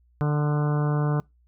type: harmonic tone with a mistuned harmonic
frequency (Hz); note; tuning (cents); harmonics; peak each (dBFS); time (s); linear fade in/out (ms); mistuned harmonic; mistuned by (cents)
148.2; D3; +16; 1 / 2 / 3 / 4 / 5 / 6 / 7 / 8 / 9 / 10; -21 / -32 / -32 / -37 / -37 / -42 / -38 / -40 / -43 / -42; 0.21-1.2; 0; 8; +27
effects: noise-tail reverb RT60 0.2 s tail -25 dB re dry + added 60 Hz sine -58 dBFS peak until 1.47 s